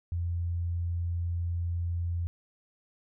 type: tone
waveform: sine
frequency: 86 Hz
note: F2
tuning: 26 cents flat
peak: -28 dBFS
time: 0.12-2.27 s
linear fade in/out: 0 ms
effects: none